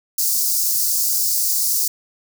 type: high-pass noise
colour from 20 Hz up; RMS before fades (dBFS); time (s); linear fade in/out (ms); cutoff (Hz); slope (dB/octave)
white; -19; 0.18-1.88; 5; 4700; 48
effects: none